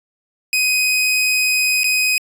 sawtooth tone with dropouts, 2509 Hz, D#7, 14 cents sharp, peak -11 dBFS, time 0.53-2.18 s, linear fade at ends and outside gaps 1 ms, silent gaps 1.834-1.842 s, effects resampled to 32000 Hz

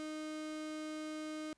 35% pulse tone, 309.1 Hz, D#4, 11 cents flat, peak -39 dBFS, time 0-1.53 s, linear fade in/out 0 ms, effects pink hiss -75 dBFS RMS until 1.57 s + resampled to 22050 Hz

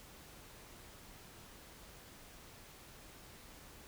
silence, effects pink hiss -56 dBFS RMS until 3.87 s

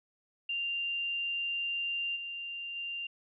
sine tone with level steps, 2786 Hz, F7, 5 cents flat, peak -31 / -37 / -35 dBFS, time 0.49-3.07 s, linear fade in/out 5 ms, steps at 2.15 / 2.75 s, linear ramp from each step 20 ms, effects none

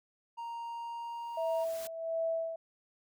triangle tone with pitch glide, 932.3 to 938.2 Hz, A#5 to A#5, 0 to +11 cents, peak -36 dBFS, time 0.37-1.65 s, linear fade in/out 20 ms, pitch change +11 cents, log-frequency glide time 0.63-1.48 s
white noise with exponential growth, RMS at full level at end -44 dBFS, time 0.99-1.87 s, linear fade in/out 0 ms, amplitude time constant 190 ms
sine tone with tremolo, 656 Hz, E5, 9 cents flat, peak -29 dBFS, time 1.37-2.56 s, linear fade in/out 5 ms, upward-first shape sine, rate 1.4 Hz, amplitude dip 70%
effects none

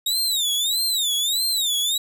sawtooth tone with vibrato, 3742 Hz, A#7, 6 cents sharp, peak -17 dBFS, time 0.06-1.98 s, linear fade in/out 5 ms, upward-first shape sine, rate 1.6 Hz, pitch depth 190 cents each way, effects none

